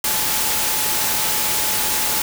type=tone in noise; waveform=sine; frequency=860 Hz; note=A5; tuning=40 cents flat; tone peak=-31 dBFS; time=0.04-2.22 s; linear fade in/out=2 ms; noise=white; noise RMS=-20 dBFS; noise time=0.04-2.22 s; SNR=-14 dB; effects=none